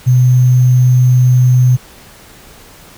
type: tone with sample-and-hold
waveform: sine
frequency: 125.5 Hz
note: B2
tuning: 28 cents sharp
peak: -5 dBFS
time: 0.06-1.77 s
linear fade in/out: 20 ms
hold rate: 6300 Hz
effects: pink hiss -39 dBFS RMS until 2.97 s